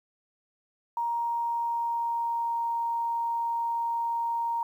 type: tone with pitch glide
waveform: sine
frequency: 938 to 931.5 Hz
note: A#5 to A#5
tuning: +11 to -2 cents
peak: -26 dBFS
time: 0.97-4.63 s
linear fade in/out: 2 ms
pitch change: -13 cents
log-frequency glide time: 1.07-2.65 s
effects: 10-bit